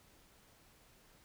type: silence
effects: pink hiss -65 dBFS RMS until 1.24 s